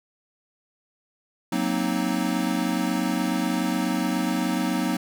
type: chord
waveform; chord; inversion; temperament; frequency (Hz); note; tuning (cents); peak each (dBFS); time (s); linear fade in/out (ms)
square; C half-diminished seventh; second; equal with one note detuned; 185 / 234.4 / 261.6 / 311.1; Gb3 / Bb3 / C4 / Eb4; 0 / +10 / 0 / 0; -29; 1.52-4.97; 5
effects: none